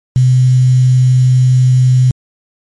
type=tone with quantisation; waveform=sine; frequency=127.7 Hz; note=C3; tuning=42 cents flat; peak=-5 dBFS; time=0.16-2.11 s; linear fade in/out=0 ms; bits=5; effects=MP3 48 kbps